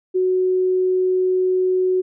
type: tone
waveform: sine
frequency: 370 Hz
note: F#4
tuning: in tune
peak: -15 dBFS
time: 0.14-2.02 s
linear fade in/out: 20 ms
effects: none